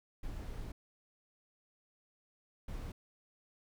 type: noise bursts at uneven times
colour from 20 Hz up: brown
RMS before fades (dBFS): -42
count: 2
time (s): 0.23-0.72 / 2.68-2.92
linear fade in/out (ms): 5
effects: none